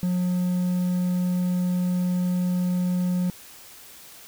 triangle tone, 180 Hz, F#3, 47 cents flat, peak -19 dBFS, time 0.03-3.3 s, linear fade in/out 0 ms, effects white hiss -46 dBFS RMS until 4.27 s

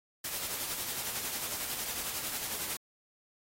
white noise with tremolo, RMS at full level -35 dBFS, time 0.24-2.77 s, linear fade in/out 5 ms, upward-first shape sine, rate 11 Hz, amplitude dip 40%, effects AAC 48 kbps

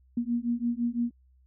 sine beating tone pair, 234.8 / 240.7 Hz, A#3 / B3, +13 / -44 cents, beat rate 5.9 Hz, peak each -29 dBFS, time 0.17-1.11 s, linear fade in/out 5 ms, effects added 64 Hz sine -58 dBFS peak until 1.46 s

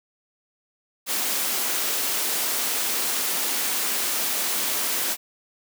white high-pass noise, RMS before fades -25 dBFS, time 1.06-5.17 s, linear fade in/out 50 ms, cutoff 200 Hz, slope 24 dB/octave, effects none

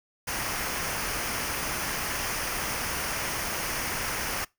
pink noise with comb filter, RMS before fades -31 dBFS, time 0.27-4.45 s, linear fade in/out 10 ms, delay 0.26 ms, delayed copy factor -0.55, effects noise-tail reverb RT60 0.2 s tail -23 dB re dry

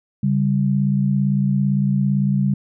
sine tone pair together, 139.4 / 197.14 Hz, C#3 / G3, +10 / +10 cents, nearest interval tritone, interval 600 cents, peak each -18 dBFS, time 0.23-2.54 s, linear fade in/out 5 ms, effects none

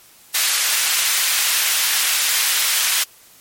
pink high-pass noise, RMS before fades -18 dBFS, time 0.34-3.04 s, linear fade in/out 10 ms, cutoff 2000 Hz, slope 12 dB/octave, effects white hiss -48 dBFS RMS until 3.4 s + MP3 64 kbps

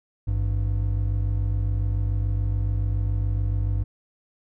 triangle tone pair together, 53.15 / 100.2 Hz, G#1 / G2, +41 / +38 cents, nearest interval major seventh, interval 1097 cents, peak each -22 dBFS, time 0.27-3.84 s, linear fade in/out 10 ms, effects none

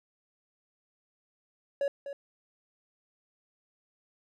triangle tone with echo, 561 Hz, C#5, 21 cents sharp, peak -24 dBFS, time 1.81-1.88 s, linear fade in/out 2 ms, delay 250 ms, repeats 1, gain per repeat -10 dB, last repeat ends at 2.13 s, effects none

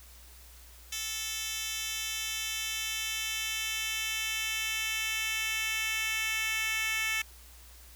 10% pulse tone with high-pass filter sweep, 440 Hz, A4, in tune, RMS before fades -33 dBFS, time 0.92-7.22 s, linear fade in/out 5 ms, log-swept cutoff 3900 to 2300 Hz, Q 1.8, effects added 60 Hz sine -52 dBFS peak until 7.95 s + white hiss -55 dBFS RMS until 7.95 s

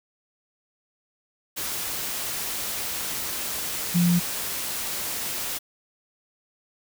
sine tone in noise, 174.61 Hz, F3, in tune, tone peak -17 dBFS, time 3.94-4.2 s, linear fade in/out 20 ms, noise white, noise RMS -30 dBFS, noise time 1.56-5.59 s, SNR +10 dB, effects none

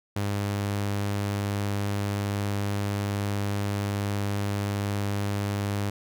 sawtooth tone, 101.2 Hz, G#2, 44 cents flat, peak -22 dBFS, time 0.16-5.9 s, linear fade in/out 5 ms, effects none

